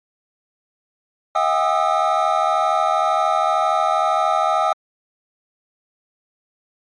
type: tone cluster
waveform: triangle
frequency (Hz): 642 / 726 / 799 / 1222 / 1304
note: E5 / F#5 / G5 / D#6 / E6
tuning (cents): -46 / -33 / +33 / -32 / -19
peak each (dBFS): -20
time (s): 1.35-4.73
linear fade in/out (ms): 5
effects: MP3 48 kbps